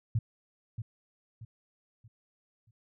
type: tone with echo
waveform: sine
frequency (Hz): 113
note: A2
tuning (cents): +47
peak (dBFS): -24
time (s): 0.15-0.19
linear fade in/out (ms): 5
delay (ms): 630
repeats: 4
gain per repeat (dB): -9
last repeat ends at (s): 2.71
effects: none